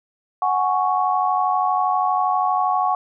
sine chord, F# suspended second, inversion none, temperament just, 740 / 832.5 / 1110 Hz, F#5 / G#5 / C#6, 0 / +4 / +2 cents, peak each -20 / -23 / -21 dBFS, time 0.42-2.95 s, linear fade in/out 2 ms, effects none

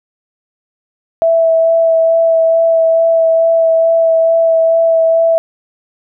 sine tone with vibrato, 657 Hz, E5, 6 cents flat, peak -7 dBFS, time 1.22-5.38 s, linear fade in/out 0 ms, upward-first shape sine, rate 2.3 Hz, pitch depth 12 cents each way, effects none

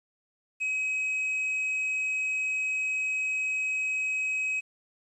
triangle tone, 2542 Hz, D#7, 36 cents sharp, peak -25 dBFS, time 0.6-4.61 s, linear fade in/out 20 ms, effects resampled to 22050 Hz + 10-bit

